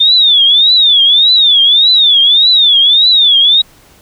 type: tone with vibrato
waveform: sine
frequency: 3580 Hz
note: A7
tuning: 29 cents sharp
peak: -4 dBFS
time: 0-3.62 s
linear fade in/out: 10 ms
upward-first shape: triangle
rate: 1.7 Hz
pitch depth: 210 cents each way
effects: pink hiss -44 dBFS RMS until 4.01 s